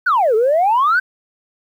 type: exponential two-way sweep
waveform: sine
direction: down then up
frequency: 1568 to 420.7 to 1568 Hz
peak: -10 dBFS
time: 0.06-1 s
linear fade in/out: 10 ms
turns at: 0.35 s
effects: tanh soft clip ceiling -8 dBFS + 8-bit